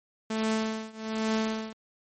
sawtooth tone with tremolo, 220 Hz, A3, in tune, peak -20 dBFS, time 0.3-1.73 s, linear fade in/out 5 ms, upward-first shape triangle, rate 1.2 Hz, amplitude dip 95%, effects MP3 32 kbps

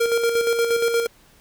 square tone with tremolo, 466.2 Hz, A#4, in tune, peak -17 dBFS, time 0-1.07 s, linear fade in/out 10 ms, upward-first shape square, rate 8.5 Hz, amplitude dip 45%, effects pink hiss -54 dBFS RMS until 1.4 s

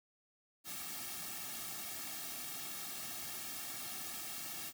white noise with comb filter, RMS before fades -44 dBFS, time 0.64-4.73 s, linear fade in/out 50 ms, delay 2 ms, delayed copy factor -1, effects none

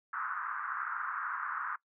white band-pass noise, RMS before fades -37 dBFS, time 0.13-1.76 s, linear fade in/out 5 ms, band 1100 to 1500 Hz, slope 48 dB/octave, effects noise-tail reverb RT60 0.1 s tail -20 dB re dry

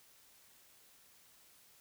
silence, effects white hiss -64 dBFS RMS until 1.8 s

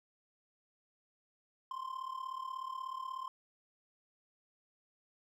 triangle tone with amplitude modulation, 1046.5 Hz, C6, in tune, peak -34 dBFS, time 1.71-3.28 s, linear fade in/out 2 ms, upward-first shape sine, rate 36.5 Hz, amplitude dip 80%, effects none

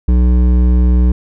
sine tone with hard clipping, 61.3 Hz, B1, 12 cents flat, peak -9 dBFS, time 0.08-1.12 s, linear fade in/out 5 ms, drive 11 dB, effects none

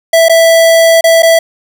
square tone with dropouts, 659.3 Hz, E5, in tune, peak -4 dBFS, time 0.13-1.39 s, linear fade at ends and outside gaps 5 ms, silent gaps 0.285-0.295 / 1.01-1.04 / 1.223-1.23 s, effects none

